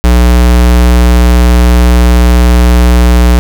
square tone, 60.5 Hz, B1, 35 cents flat, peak -3 dBFS, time 0.04-3.39 s, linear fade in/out 0 ms, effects none

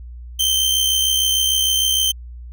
sawtooth tone with amplitude modulation, 3118 Hz, G7, 10 cents flat, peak -10 dBFS, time 0.39-2.12 s, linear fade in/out 10 ms, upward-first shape sine, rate 66.6 Hz, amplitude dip 45%, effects added 60 Hz sine -32 dBFS peak until 2.52 s

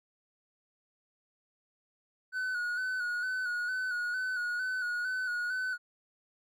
triangle tone with vibrato, 1480 Hz, F#6, in tune, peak -29 dBFS, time 2.32-5.78 s, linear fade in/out 50 ms, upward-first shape square, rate 2.2 Hz, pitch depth 36 cents each way, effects none

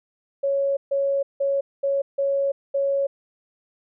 sine tone bursts at uneven times, 554.4 Hz, C#5, in tune, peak -19 dBFS, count 6, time 0.43-0.77 / 0.91-1.23 / 1.4-1.61 / 1.83-2.02 / 2.18-2.52 / 2.74-3.07 s, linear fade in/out 10 ms, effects none

